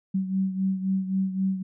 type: beating tone pair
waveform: sine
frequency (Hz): 190 / 193.8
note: F#3 / G3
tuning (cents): +46 / -20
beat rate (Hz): 3.8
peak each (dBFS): -24 / -30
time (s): 0.14-1.63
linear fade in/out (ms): 10
effects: none